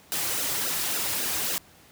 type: noise with flanger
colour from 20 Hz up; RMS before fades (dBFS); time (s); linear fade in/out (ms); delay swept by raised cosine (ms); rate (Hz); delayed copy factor
white; -28; 0.12-1.58; 0; 0.88 to 4.68; 3.6; -0.9
effects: pink hiss -54 dBFS RMS until 1.91 s + high-pass 60 Hz 12 dB/octave